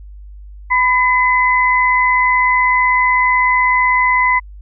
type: tone pair together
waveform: sine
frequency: 1000 / 2029 Hz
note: B5 / B6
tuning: +21 / +46 cents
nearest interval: octave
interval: 1225 cents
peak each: -13 dBFS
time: 0.7-4.4 s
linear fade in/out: 20 ms
effects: added 50 Hz sine -32 dBFS peak until 4.61 s